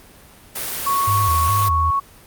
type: noise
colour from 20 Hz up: white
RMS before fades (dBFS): -26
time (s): 0.55-1.69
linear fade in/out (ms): 10
type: tone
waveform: sine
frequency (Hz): 1108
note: C#6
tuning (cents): -1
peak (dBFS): -16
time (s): 0.86-2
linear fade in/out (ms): 10
type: tone with vibrato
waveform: sine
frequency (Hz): 90.5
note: F#2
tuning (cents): -38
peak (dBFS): -19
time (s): 1.07-1.91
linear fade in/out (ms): 10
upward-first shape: square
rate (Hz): 2.4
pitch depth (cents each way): 190
effects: pink hiss -46 dBFS RMS until 2.26 s + Opus 32 kbps